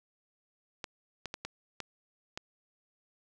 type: clicks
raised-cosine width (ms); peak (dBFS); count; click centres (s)
0.2; -20; 6; 0.842 / 1.257 / 1.341 / 1.45 / 1.803 / 2.375
effects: none